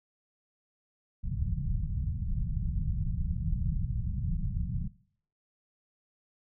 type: low-pass noise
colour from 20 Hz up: pink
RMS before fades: -31 dBFS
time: 1.23-4.88 s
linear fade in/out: 10 ms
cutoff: 180 Hz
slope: 48 dB/octave
effects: noise-tail reverb RT60 0.6 s tail -20 dB re dry